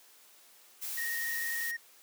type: noise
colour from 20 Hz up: blue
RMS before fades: -38 dBFS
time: 0.81-1.72 s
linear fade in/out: 20 ms
type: tone with vibrato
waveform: triangle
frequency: 1864.7 Hz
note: A#6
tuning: in tune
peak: -32 dBFS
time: 0.97-1.77 s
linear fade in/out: 10 ms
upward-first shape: triangle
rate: 20 Hz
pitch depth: 27 cents each way
effects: white hiss -59 dBFS RMS until 2.02 s + high-pass 300 Hz 12 dB/octave